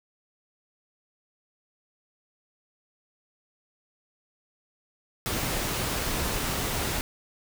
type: noise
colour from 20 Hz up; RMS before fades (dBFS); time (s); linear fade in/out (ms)
pink; -29; 5.26-7.01; 0
effects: none